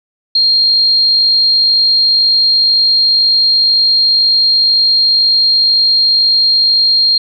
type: tone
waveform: sine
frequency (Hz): 4217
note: C8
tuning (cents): +13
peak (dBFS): -7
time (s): 0.35-7.18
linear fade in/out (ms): 5
effects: none